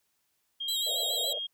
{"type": "tone with pitch glide", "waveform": "sine", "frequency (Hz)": [3220, 3246], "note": ["G7", "G#7"], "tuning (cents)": [46, -40], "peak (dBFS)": -32, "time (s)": [0.6, 1.47], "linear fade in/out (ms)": 10, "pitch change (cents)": 14, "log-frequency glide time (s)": [0.76, 0.83]}
{"type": "tone with vibrato", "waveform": "sawtooth", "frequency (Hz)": 3855, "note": "B7", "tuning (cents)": -43, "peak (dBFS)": -27, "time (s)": [0.68, 1.33], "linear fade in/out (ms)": 5, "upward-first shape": "sine", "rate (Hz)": 7.1, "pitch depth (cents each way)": 62}
{"type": "band-pass noise", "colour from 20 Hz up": "white", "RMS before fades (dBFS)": -40, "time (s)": [0.86, 1.39], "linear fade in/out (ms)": 10, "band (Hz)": [450, 700], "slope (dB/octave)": 96}
{"effects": ["white hiss -75 dBFS RMS until 1.53 s"]}